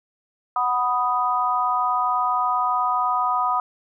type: chord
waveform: sine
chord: B major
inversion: second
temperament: equal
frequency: 740 / 987.8 / 1244.5 Hz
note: F#5 / B5 / D#6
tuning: 0 / 0 / 0 cents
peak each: -25 / -23 / -22 dBFS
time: 0.56-3.6 s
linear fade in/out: 2 ms
effects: none